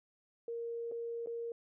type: tone with dropouts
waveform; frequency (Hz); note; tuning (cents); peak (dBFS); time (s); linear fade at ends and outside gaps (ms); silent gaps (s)
sine; 466.2; A#4; 0; -37; 0.48-1.52; 2; 0.915-0.92 / 1.261-1.271
effects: none